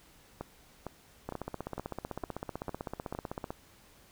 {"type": "two click trains", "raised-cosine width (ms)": 1, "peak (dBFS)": [-22, -23], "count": [36, 7], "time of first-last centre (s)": [[1.29, 3.505], [0.41, 3.15]], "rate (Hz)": [15.8, 2.19], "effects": ["pink hiss -60 dBFS RMS until 4.11 s"]}